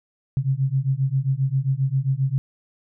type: beating tone pair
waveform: sine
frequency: 130.81 / 138.31 Hz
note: C3 / C#3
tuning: 0 / -4 cents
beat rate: 7.5 Hz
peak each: -22 dBFS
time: 0.37-2.38 s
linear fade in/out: 0 ms
effects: none